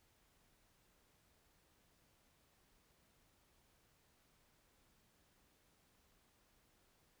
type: silence
effects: pink hiss -74 dBFS RMS until 7.2 s